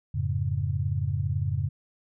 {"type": "tone cluster", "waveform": "sine", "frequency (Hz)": [89, 106.9, 138.8], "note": ["F2", "A2", "C#3"], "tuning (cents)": [33, -49, 3], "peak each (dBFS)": -29, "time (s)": [0.14, 1.69], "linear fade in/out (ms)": 10, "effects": []}